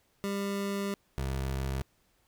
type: tone pair in turn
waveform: 25% pulse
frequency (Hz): 199.4 / 66.67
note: G3 / C2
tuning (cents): +30 / +33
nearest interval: octave + perfect fifth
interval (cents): 1897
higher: first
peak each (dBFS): -27 / -27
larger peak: neither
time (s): 0.24-0.94 / 1.18-1.82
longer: first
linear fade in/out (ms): 0
effects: pink hiss -70 dBFS RMS until 2.27 s